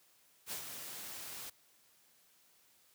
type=noise with ADSR envelope; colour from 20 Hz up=white; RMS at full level=-40 dBFS; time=0.46-1.5 s; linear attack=60 ms; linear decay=93 ms; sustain=-6 dB; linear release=8 ms; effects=white hiss -68 dBFS RMS until 2.94 s + high-pass 80 Hz 12 dB/octave